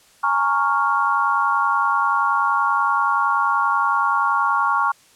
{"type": "chord", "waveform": "sine", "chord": "Bb minor seventh", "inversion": "third", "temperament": "equal with one note detuned", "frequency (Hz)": [830.6, 921.1, 1108.7, 1396.9], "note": ["Ab5", "Bb5", "Db6", "F6"], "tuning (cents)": [0, -21, 0, 0], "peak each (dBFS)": [-25, -23, -19, -22], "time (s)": [0.23, 4.92], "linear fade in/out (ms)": 10, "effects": ["white hiss -53 dBFS RMS until 5.15 s", "low-pass 10000 Hz 12 dB/octave"]}